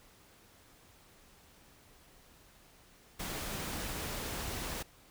pink noise, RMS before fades -39 dBFS, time 3.19-4.83 s, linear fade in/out 10 ms, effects pink hiss -61 dBFS RMS until 5.1 s

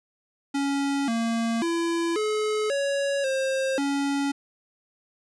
square tone with pitch steps, 279.2 / 229.4 / 336.3 / 427.6 / 559 / 532 / 280.3 Hz, C#4 / A#3 / E4 / A4 / C#5 / C5 / C#4, +13 / -28 / +35 / -49 / +14 / +29 / +19 cents, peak -24 dBFS, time 0.54-4.32 s, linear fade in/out 10 ms, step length 540 ms, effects resampled to 22050 Hz

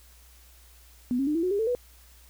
sine tone with pitch steps, 246.9 / 272.4 / 300.5 / 331.5 / 365.7 / 403.4 / 445 / 491 Hz, B3 / C#4 / D4 / E4 / F#4 / G4 / A4 / B4, 0 / -30 / +40 / +10 / -20 / +50 / +20 / -10 cents, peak -23 dBFS, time 1.11-1.75 s, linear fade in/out 0 ms, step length 80 ms, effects added 60 Hz sine -53 dBFS peak until 2.29 s + white hiss -57 dBFS RMS until 2.29 s

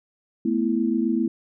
sine chord, A suspended second, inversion none, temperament just, 220 / 247.5 / 330 Hz, A3 / B3 / E4, 0 / +4 / +2 cents, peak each -24 dBFS, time 0.45-1.28 s, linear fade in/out 5 ms, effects none

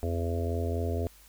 harmonic tone with a mistuned harmonic, 84 Hz, E2, 33 cents sharp, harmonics 1 / 3 / 4 / 5 / 6 / 7 / 8, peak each -29 / -37 / -41 / -36 / -40 / -42 / -39 dBFS, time 0.03-1.07 s, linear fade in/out 0 ms, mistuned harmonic 1, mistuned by +30 cents, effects added 50 Hz sine -57 dBFS peak until 1.28 s + white hiss -57 dBFS RMS until 1.28 s

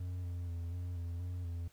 triangle tone with pitch steps, 89.8 / 87.6 / 85.2 / 88.6 / 85.7 / 89.2 / 85.5 Hz, F2 / F2 / F2 / F2 / F2 / F2 / F2, +49 / +6 / -42 / +25 / -32 / +37 / -36 cents, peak -35 dBFS, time 0-1.68 s, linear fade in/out 5 ms, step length 240 ms, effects pink hiss -67 dBFS RMS until 1.72 s

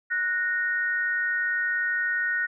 sine tone pair together, 1473.1 / 1856 Hz, F#6 / A#6, -8 / -8 cents, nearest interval major third, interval 400 cents, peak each -26 dBFS, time 0.1-2.47 s, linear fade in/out 20 ms, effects none

